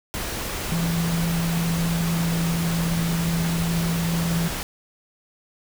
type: tone in noise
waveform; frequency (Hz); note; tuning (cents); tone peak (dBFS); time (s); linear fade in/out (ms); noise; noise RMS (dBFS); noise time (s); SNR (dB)
sine; 167.7; E3; +30; -21; 0.72-4.48; 0; pink; -29; 0.14-4.63; +5
effects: none